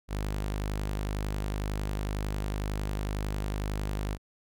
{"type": "tone", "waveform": "sawtooth", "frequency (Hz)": 51, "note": "G#1", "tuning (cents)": -31, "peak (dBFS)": -26, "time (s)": [0.08, 4.18], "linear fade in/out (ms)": 50, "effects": []}